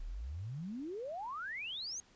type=exponential sweep; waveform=sine; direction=up; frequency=32.1 to 6645 Hz; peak=-39 dBFS; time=0-2 s; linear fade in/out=0 ms; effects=pink hiss -65 dBFS RMS until 2.15 s + resampled to 16000 Hz